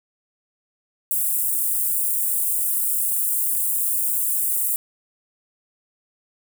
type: high-pass noise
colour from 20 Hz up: white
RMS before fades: -22 dBFS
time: 1.11-4.76 s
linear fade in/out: 0 ms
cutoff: 8300 Hz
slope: 48 dB/octave
effects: none